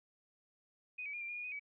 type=tone with pitch steps; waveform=sine; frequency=2492 / 2285 / 2419 / 2366 / 2427 / 2440 / 2492 / 2280 Hz; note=D#7 / D7 / D#7 / D7 / D#7 / D#7 / D#7 / C#7; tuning=+2 / -48 / -49 / +12 / -44 / -34 / +2 / +48 cents; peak=-40 dBFS; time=0.98-1.596 s; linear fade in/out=10 ms; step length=77 ms; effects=none